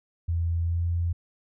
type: tone with pitch glide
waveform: sine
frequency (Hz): 84.2 to 85.62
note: E2 to F2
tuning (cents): +37 to -34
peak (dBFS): -23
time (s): 0.28-1.13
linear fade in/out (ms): 10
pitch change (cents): +29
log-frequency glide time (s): 0.62-0.84
effects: none